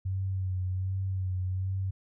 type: tone with vibrato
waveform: sine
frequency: 93.9 Hz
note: F#2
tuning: 26 cents sharp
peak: -28 dBFS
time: 0.05-1.91 s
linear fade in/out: 10 ms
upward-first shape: sine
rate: 1.3 Hz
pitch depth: 34 cents each way
effects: none